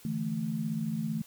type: chord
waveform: sine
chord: D suspended second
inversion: none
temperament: equal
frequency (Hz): 146.83 / 164.81 / 220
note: D3 / E3 / A3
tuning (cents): 0 / 0 / 0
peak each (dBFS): -38 / -34 / -32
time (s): 0.05-1.22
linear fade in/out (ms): 2
effects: white hiss -55 dBFS RMS until 1.26 s